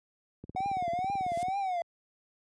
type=click train; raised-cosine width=3 ms; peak=-29 dBFS; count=20; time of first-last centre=0.44-1.484 s; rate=18.2 Hz
type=tone with vibrato; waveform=triangle; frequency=739 Hz; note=F#5; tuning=2 cents flat; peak=-27 dBFS; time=0.56-1.82 s; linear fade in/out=2 ms; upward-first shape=triangle; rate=2.2 Hz; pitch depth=160 cents each way
type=noise with exponential growth; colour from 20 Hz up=blue; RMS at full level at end=-41 dBFS; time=1.11-1.43 s; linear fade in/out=1 ms; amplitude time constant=69 ms
effects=high-pass 80 Hz 12 dB/octave + resampled to 22050 Hz